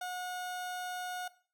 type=tone; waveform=30% pulse; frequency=726 Hz; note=F#5; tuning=33 cents flat; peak=-34 dBFS; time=0.01-1.28 s; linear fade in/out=5 ms; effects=noise-tail reverb RT60 0.4 s tail -17 dB re dry